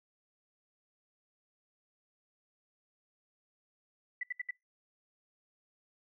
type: tone bursts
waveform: sine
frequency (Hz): 1981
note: B6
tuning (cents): +5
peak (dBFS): -33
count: 4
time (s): 4.21-4.509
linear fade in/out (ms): 5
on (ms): 23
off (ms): 69
effects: noise-tail reverb RT60 0.2 s tail -24 dB re dry